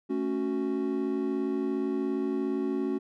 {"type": "chord", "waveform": "triangle", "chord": "F# minor", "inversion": "first", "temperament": "equal", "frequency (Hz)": [220, 277.2, 370], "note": ["A3", "C#4", "F#4"], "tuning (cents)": [0, 0, 0], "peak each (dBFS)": [-32, -28, -29], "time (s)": [0.09, 2.99], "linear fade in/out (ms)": 20, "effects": []}